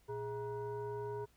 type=tone with frequency modulation; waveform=sine; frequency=415.3 Hz; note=G#4; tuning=in tune; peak=-38 dBFS; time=0.08-1.26 s; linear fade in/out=20 ms; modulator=533 Hz; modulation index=0.86; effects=added 60 Hz sine -70 dBFS peak until 1.36 s + pink hiss -71 dBFS RMS until 1.36 s